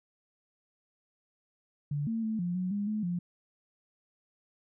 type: tone with pitch steps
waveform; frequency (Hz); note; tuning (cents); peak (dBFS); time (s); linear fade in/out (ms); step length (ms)
sine; 145.2 / 226 / 219.7 / 175.8 / 183.2 / 203.6 / 213.9 / 175.5; D3 / A3 / A3 / F3 / F#3 / G#3 / A3 / F3; -19 / +47 / -2 / +12 / -17 / -34 / -49 / +9; -29; 1.91-3.19; 5; 160
effects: none